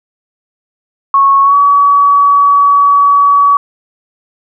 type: tone with pitch glide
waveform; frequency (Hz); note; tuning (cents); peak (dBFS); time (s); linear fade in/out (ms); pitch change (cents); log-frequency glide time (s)
sine; 1102 to 1135.6; C#6 to C#6; -11 to +41; -4; 1.14-3.57; 2; +52; 1.43-1.55
effects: none